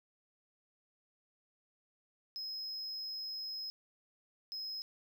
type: tone bursts at uneven times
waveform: triangle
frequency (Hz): 5120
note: D#8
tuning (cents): +49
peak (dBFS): -38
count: 2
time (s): 2.36-3.7 / 4.52-4.82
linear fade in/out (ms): 0
effects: none